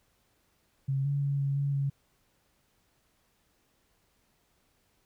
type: tone with pitch steps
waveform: sine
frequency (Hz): 135.9 / 141.5 / 140.5 / 139 / 140.9 / 139.1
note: C#3 / C#3 / C#3 / C#3 / C#3 / C#3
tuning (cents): -34 / +36 / +24 / +5 / +29 / +6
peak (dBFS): -26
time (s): 0.88-1.9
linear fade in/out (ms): 10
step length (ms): 170
effects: pink hiss -71 dBFS RMS until 5.05 s